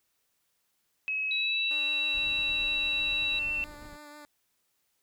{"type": "tone with pitch glide", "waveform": "sine", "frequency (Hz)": [2564, 2696], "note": ["E7", "E7"], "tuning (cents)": [-49, 38], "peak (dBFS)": -28, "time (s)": [1.08, 3.64], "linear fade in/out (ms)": 0, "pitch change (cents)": 87, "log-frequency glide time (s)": [1.35, 1.74]}
{"type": "tone", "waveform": "sine", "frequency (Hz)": 3900, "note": "B7", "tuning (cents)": -23, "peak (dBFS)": -30, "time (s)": [1.31, 3.39], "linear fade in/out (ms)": 2}
{"type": "tone with vibrato", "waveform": "10% pulse", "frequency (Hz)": 295.7, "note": "D4", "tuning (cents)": 12, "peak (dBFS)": -38, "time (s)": [1.71, 4.25], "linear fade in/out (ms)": 0, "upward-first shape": "triangle", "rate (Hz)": 6.2, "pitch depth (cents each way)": 23}
{"type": "noise with tremolo", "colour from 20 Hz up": "brown", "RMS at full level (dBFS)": -46, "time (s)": [2.13, 3.97], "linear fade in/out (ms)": 20, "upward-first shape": "sine", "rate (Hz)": 8.3, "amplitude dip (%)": 40}
{"effects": ["white hiss -75 dBFS RMS until 5.02 s"]}